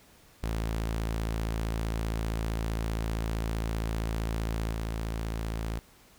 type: tone with level steps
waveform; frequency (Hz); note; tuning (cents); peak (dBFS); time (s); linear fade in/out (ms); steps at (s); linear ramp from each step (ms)
sawtooth; 55.3; A1; +9; -25 / -27; 0.43-5.79; 0; 4.71; 20
effects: pink hiss -58 dBFS RMS until 6.18 s